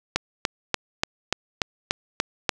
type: click train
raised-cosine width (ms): 0.2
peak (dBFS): -3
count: 9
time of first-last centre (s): 0.16-2.492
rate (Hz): 3.43
effects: none